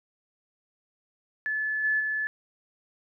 sine tone with level steps, 1729 Hz, A6, 31 cents flat, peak -26 / -22 / -26 dBFS, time 1.46-2.27 s, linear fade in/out 0 ms, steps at 1.83 / 1.99 s, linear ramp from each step 20 ms, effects none

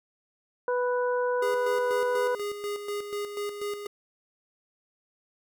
harmonic tone, 493.9 Hz, B4, in tune, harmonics 1 / 2 / 3, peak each -25 / -31 / -35 dBFS, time 0.68-2.35 s, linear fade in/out 2 ms
square tone with tremolo, 410.9 Hz, G#4, 18 cents flat, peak -30 dBFS, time 1.42-3.87 s, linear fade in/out 5 ms, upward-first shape square, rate 4.1 Hz, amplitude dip 55%
effects none

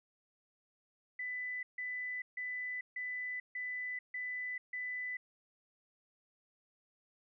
sine tone bursts, 1996 Hz, B6, 18 cents sharp, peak -37 dBFS, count 7, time 1.19-5.17 s, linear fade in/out 5 ms, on 440 ms, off 150 ms, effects none

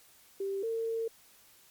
sine tone pair in turn, 392 / 453.7 Hz, G4 / A#4, 0 / -47 cents, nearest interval minor third, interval 253 cents, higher second, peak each -31 / -30 dBFS, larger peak second, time 0.4-0.63 / 0.63-1.08 s, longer second, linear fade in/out 5 ms, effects white hiss -60 dBFS RMS until 1.7 s + MP3 96 kbps

